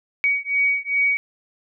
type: beating tone pair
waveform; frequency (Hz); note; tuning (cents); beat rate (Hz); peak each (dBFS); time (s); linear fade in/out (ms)
sine; 2254 / 2256.5; C#7 / C#7; +28 / +30; 2.5; -21; 0.24-1.17; 0
effects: none